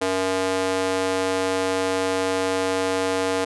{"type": "tone with high-pass filter", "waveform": "square", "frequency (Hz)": 94, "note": "F#2", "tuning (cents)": 28, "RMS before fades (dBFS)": -23, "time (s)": [0.01, 3.45], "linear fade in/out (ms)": 10, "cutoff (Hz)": 430, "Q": 1.6, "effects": ["resampled to 24000 Hz"]}